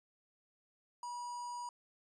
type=tone with notch filter; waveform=square; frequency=968 Hz; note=B5; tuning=35 cents flat; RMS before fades=-43 dBFS; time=1.03-1.69 s; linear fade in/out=2 ms; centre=2700 Hz; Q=0.74; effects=resampled to 22050 Hz